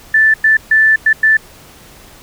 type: tone bursts at uneven times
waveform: sine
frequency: 1760 Hz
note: A6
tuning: in tune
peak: -6 dBFS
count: 5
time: 0.14-0.34 / 0.44-0.57 / 0.71-0.96 / 1.06-1.13 / 1.23-1.37 s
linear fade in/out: 5 ms
effects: pink hiss -40 dBFS RMS until 2.22 s